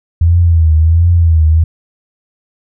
sine tone with vibrato, 82.41 Hz, E2, in tune, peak -5 dBFS, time 0.21-1.64 s, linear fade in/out 5 ms, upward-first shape triangle, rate 1.4 Hz, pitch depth 100 cents each way, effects none

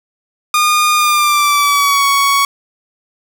sawtooth tone with pitch glide, 1218 to 1116.9 Hz, D#6 to C#6, -37 to +13 cents, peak -6 dBFS, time 0.54-2.45 s, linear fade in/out 2 ms, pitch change -150 cents, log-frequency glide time 0.96-2.05 s, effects none

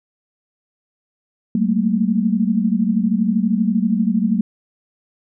sine tone cluster, 190.8 / 218.9 / 231.5 Hz, G3 / A3 / A#3, -47 / -9 / -12 cents, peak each -19 dBFS, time 1.55-4.41 s, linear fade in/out 2 ms, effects none

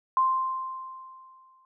sine tone with exponential decay, 1046 Hz, C6, 1 cent flat, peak -18 dBFS, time 0.17-1.65 s, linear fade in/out 1 ms, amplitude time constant 320 ms, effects none

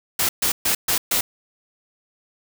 white noise bursts, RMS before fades -20 dBFS, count 5, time 0.19-1.21 s, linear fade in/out 5 ms, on 100 ms, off 130 ms, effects none

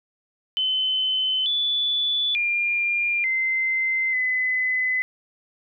sine tone with pitch steps, 3047 / 3462 / 2401 / 2072 / 2019 Hz, G7 / A7 / D7 / C7 / B6, -50 / -29 / +38 / -17 / +38 cents, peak -20 dBFS, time 0.57-5.02 s, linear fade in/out 0 ms, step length 890 ms, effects none

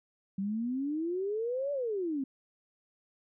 sine exponential two-way sweep, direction up then down, 190 to 583 to 258.4 Hz, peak -30 dBFS, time 0.38-2.24 s, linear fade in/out 5 ms, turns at 1.72 s, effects none

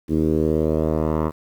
10% pulse tone with low-pass filter sweep, 78.3 Hz, D#2, 11 cents sharp, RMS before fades -20 dBFS, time 0.08-1.32 s, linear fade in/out 50 ms, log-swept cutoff 310 to 1000 Hz, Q 2.4, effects 8-bit

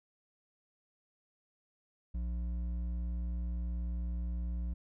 sine tone with hard clipping, 59.3 Hz, A#1, 30 cents sharp, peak -35 dBFS, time 2.14-4.74 s, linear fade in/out 10 ms, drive 7 dB, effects none

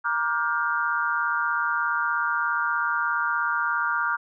sine chord, G minor seventh, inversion first, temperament just, 940.8 / 1176 / 1411.2 / 1568 Hz, Bb5 / D6 / F6 / G6, +16 / +2 / +18 / 0 cents, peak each -30 / -28 / -25 / -30 dBFS, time 0.04-4.17 s, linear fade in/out 20 ms, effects none

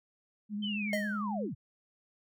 sine tone with vibrato, 207.7 Hz, G#3, in tune, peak -33 dBFS, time 0.49-1.5 s, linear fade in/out 50 ms, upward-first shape triangle, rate 11 Hz, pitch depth 41 cents each way
sine linear sweep, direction down, 3142 to 80.7 Hz, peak -35 dBFS, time 0.62-1.55 s, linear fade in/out 20 ms
square tone with exponential decay, 622.3 Hz, D#5, in tune, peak -29 dBFS, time 0.93-1.22 s, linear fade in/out 2 ms, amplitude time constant 61 ms
effects none

